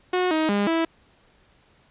sawtooth tone with pitch steps, 364.2 / 314.8 / 203.2 / 328.3 Hz, F#4 / D#4 / G#3 / E4, -27 / +20 / -38 / -7 cents, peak -16 dBFS, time 0.13-0.85 s, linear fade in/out 5 ms, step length 180 ms, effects pink hiss -59 dBFS RMS until 1.9 s + resampled to 8000 Hz

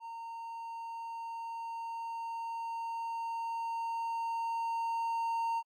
triangle tone with level ramp, 919 Hz, A#5, 25 cents flat, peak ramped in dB -39 to -28 dBFS, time 0-5.63 s, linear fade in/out 50 ms, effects AAC 64 kbps

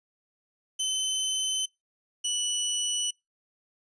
20% pulse tone pair in turn, 3055 / 2958 Hz, G7 / F#7, -45 / -1 cents, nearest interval minor second, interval 56 cents, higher first, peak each -21 dBFS, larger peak neither, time 0.79-1.66 / 2.24-3.11 s, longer neither, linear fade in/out 10 ms, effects noise-tail reverb RT60 0.2 s tail -25 dB re dry + resampled to 22050 Hz

